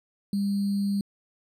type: tone with sample-and-hold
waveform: sine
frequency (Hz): 200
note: G3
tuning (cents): +35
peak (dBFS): -23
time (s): 0.33-1.01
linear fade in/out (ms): 2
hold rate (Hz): 4410
effects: resampled to 32000 Hz